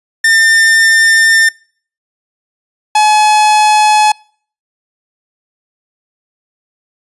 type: tone pair in turn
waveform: 45% pulse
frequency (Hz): 1802 / 850.4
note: A6 / G#5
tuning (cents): +41 / +41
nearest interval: octave + minor second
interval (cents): 1300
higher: first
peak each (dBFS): -6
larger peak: neither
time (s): 0.24-1.49 / 2.95-4.12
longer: first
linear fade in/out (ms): 5
effects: noise-tail reverb RT60 0.5 s tail -26 dB re dry + resampled to 24000 Hz

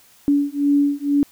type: beating tone pair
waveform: sine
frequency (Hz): 284.7 / 286.8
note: C#4 / D4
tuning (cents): +46 / -41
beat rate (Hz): 2.1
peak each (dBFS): -18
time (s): 0.28-1.23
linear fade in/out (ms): 0
effects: white hiss -52 dBFS RMS until 1.31 s

